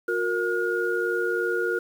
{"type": "tone cluster", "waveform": "sine", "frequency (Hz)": [361, 464, 1432], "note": ["F#4", "A#4", "F6"], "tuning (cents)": [-43, -8, 43], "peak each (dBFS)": -27, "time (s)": [0.08, 1.79], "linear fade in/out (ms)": 5, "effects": ["8-bit"]}